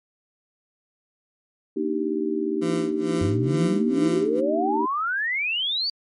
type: chord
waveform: sine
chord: Eb major seventh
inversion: second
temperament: just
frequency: 233.3 / 291.7 / 311.1 / 388.9 Hz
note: Bb3 / D4 / Eb4 / G4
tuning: +2 / -12 / 0 / -14 cents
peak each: -30 / -32 / -26 / -26 dBFS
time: 1.76-4.86 s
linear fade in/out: 10 ms
type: tone with tremolo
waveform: 20% pulse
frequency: 169.1 Hz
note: E3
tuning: 44 cents sharp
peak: -20 dBFS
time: 2.61-4.41 s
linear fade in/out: 20 ms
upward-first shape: sine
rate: 2.2 Hz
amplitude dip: 95%
type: exponential sweep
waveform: sine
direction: up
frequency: 90.8 to 4699 Hz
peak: -22 dBFS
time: 3.21-5.9 s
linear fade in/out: 5 ms
effects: MP3 48 kbps